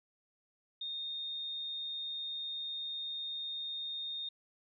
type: tone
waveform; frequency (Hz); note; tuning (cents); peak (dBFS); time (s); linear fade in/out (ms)
sine; 3676; A#7; -25; -37; 0.81-4.29; 5
effects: none